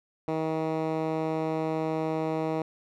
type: tone with band-pass filter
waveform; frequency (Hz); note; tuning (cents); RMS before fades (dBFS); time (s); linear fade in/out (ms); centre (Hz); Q
10% pulse; 158.8; D#3; +36; -29; 0.28-2.62; 2; 400; 0.62
effects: none